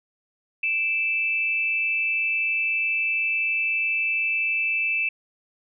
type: tone pair together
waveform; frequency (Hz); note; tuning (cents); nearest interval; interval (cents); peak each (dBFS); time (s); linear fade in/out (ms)
sine; 2349 / 2637; D7 / E7; 0 / 0; major second; 200; -28 / -22; 0.63-5.09; 5
effects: none